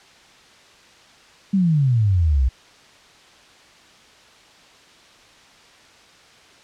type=exponential sweep; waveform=sine; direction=down; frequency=202.2 to 60.1 Hz; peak=-14 dBFS; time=1.53-2.49 s; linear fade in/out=10 ms; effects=white hiss -49 dBFS RMS until 6.63 s + low-pass 5000 Hz 12 dB/octave